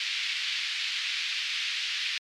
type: band-pass noise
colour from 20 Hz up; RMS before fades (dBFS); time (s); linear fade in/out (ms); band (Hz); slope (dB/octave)
pink; -31; 0-2.18; 2; 2200 to 4400; 24
effects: MP3 96 kbps